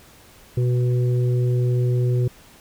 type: harmonic tone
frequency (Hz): 123.47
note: B2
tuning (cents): 0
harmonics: 1 / 3 / 4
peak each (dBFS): -17 / -27 / -34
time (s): 0.57-2.28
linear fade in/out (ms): 5
effects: pink hiss -49 dBFS RMS until 2.6 s